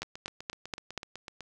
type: two click trains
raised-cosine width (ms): 0.2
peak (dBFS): -24 / -16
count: 12 / 5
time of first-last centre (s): 0.03-1.407 / 0.02-0.977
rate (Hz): 7.99 / 4.18
effects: none